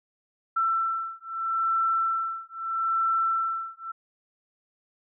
sine beating tone pair, 1338 / 1338.78 Hz, E6 / E6, +25 / +26 cents, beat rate 0.78 Hz, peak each -27 dBFS, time 0.56-3.92 s, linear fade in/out 10 ms, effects none

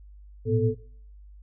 sine tone cluster, 110.4 / 120.2 / 246.3 / 439.3 Hz, A2 / B2 / B3 / A4, +6 / -46 / -5 / -3 cents, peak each -24 / -28 / -30 / -24 dBFS, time 0.45-0.75 s, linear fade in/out 50 ms, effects noise-tail reverb RT60 0.5 s tail -18 dB re dry + added 50 Hz sine -45 dBFS peak until 1.42 s

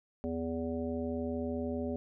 harmonic tone, 82.41 Hz, E2, in tune, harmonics 1 / 3 / 5 / 7 / 9, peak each -41 / -35 / -39 / -40 / -49 dBFS, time 0.24-1.96 s, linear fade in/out 0 ms, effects none

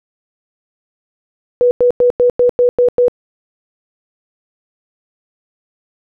sine tone bursts, 489.8 Hz, B4, 14 cents flat, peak -7 dBFS, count 8, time 1.61-3.082 s, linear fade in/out 0 ms, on 100 ms, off 96 ms, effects none

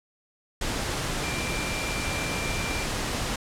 sine tone in noise, 2367 Hz, D7, 13 cents sharp, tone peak -34 dBFS, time 1.23-2.84 s, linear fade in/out 5 ms, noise pink, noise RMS -29 dBFS, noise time 0.61-3.36 s, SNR -8 dB, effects low-pass 9000 Hz 12 dB/octave

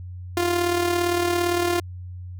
sawtooth tone with amplitude modulation, 349.2 Hz, F4, in tune, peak -14 dBFS, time 0.37-1.8 s, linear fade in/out 2 ms, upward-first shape sine, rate 37.6 Hz, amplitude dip 50%, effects added 90 Hz sine -33 dBFS peak until 2.39 s

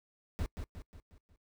brown noise with echo, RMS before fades -34 dBFS, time 0.39-0.46 s, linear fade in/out 0 ms, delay 180 ms, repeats 5, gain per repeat -6 dB, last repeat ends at 1.36 s, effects noise-tail reverb RT60 0.1 s tail -24 dB re dry

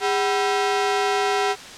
sawtooth ring-modulated tone, 582 Hz, D5, 16 cents flat, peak -12 dBFS, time 0-1.56 s, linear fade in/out 50 ms, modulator 175 Hz, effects white hiss -38 dBFS RMS until 1.77 s + low-pass 6000 Hz 12 dB/octave

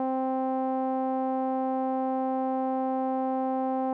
sawtooth tone with low-pass filter, 261.6 Hz, C4, in tune, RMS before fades -28 dBFS, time 0-3.93 s, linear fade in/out 2 ms, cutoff 780 Hz, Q 3.2, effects none

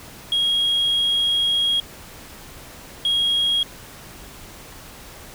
sine tone bursts at uneven times, 3282 Hz, G#7, 21 cents flat, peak -15 dBFS, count 2, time 0.32-1.8 / 3.05-3.63 s, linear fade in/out 2 ms, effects tanh soft clip ceiling -15 dBFS + pink hiss -41 dBFS RMS until 5.34 s

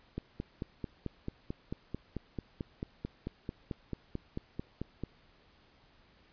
click train, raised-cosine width 3 ms, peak -23 dBFS, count 23, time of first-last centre 0.18-5.037 s, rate 4.53 Hz, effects pink hiss -64 dBFS RMS until 6.32 s + resampled to 11025 Hz

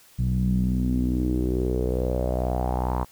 sawtooth tone with low-pass filter sweep, 62.3 Hz, B1, 16 cents sharp, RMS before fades -24 dBFS, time 0.18-3.05 s, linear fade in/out 20 ms, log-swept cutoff 150 to 990 Hz, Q 5.1, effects white hiss -54 dBFS RMS until 3.11 s

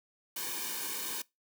white noise with comb filter, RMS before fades -37 dBFS, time 0.36-1.22 s, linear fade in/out 5 ms, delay 1.5 ms, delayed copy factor -0.95, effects noise-tail reverb RT60 0.2 s tail -22 dB re dry + high-pass 200 Hz 12 dB/octave

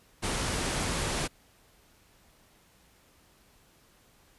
pink low-pass noise, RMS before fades -31 dBFS, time 0.22-1.28 s, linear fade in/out 20 ms, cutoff 11000 Hz, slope 96 dB/octave, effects pink hiss -62 dBFS RMS until 4.38 s + resampled to 32000 Hz

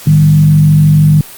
sine tone with frequency modulation, 153.2 Hz, D#3, 27 cents flat, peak -3 dBFS, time 0.07-1.21 s, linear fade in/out 2 ms, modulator 46.5 Hz, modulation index 0.52, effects white hiss -31 dBFS RMS until 1.37 s + Opus 48 kbps

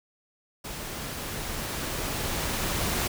pink noise with level ramp, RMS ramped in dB -37 to -27 dBFS, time 0.64-3.08 s, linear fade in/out 10 ms, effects none

